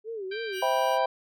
sine tone with vibrato, 415.3 Hz, G#4, in tune, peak -32 dBFS, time 0.04-0.64 s, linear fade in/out 50 ms, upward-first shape sine, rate 3.3 Hz, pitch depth 180 cents each way
harmonic tone, 784 Hz, G5, in tune, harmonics 2 / 3 / 4 / 5 / 6, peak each -37 / -41 / -43 / -45 / -47 dBFS, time 0.31-1.06 s, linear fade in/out 10 ms
sawtooth tone, 2875 Hz, F7, 50 cents sharp, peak -36 dBFS, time 0.52-0.99 s, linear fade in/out 50 ms
sine chord, C major seventh, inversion none, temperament just, 523.3 / 654.1 / 784.9 / 981.1 Hz, C5 / E5 / G5 / B5, 0 / -14 / +2 / -12 cents, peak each -28 dBFS, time 0.62-1.06 s, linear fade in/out 5 ms
effects none

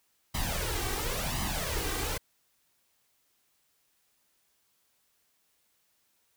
pink noise with flanger, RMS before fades -32 dBFS, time 0.34-2.18 s, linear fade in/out 10 ms, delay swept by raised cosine 1 to 2.6 ms, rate 0.94 Hz, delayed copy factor +0.7, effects white hiss -72 dBFS RMS until 6.36 s

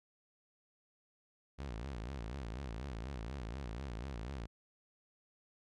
sawtooth tone with vibrato, 61.7 Hz, B1, 1 cent flat, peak -37 dBFS, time 1.58-4.47 s, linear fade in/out 20 ms, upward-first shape sine, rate 4.1 Hz, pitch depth 240 cents each way, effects low-pass 6000 Hz 12 dB/octave

